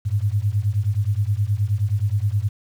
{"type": "beating tone pair", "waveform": "sine", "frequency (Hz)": [98.1, 107.6], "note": ["G2", "A2"], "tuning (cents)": [2, -38], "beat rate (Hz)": 9.5, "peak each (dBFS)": -21, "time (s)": [0.05, 2.49], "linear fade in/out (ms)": 20, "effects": ["8-bit"]}